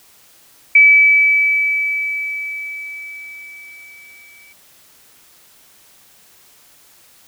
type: tone with exponential decay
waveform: sine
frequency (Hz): 2298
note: D7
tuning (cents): -38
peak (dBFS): -4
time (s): 0.75-4.53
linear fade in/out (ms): 5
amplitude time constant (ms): 820
effects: white hiss -49 dBFS RMS until 7.27 s